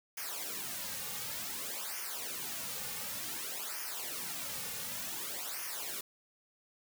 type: noise with flanger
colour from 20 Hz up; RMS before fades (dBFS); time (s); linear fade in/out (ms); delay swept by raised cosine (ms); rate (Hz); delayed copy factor
white; -40; 0.17-6.01; 5; 0.25 to 3.05; 0.55; -0.8
effects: none